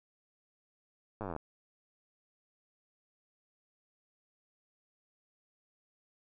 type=slowing click train; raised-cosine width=1 ms; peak=-25 dBFS; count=15; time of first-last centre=1.21-1.364 s; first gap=9 ms; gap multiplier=1.03; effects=none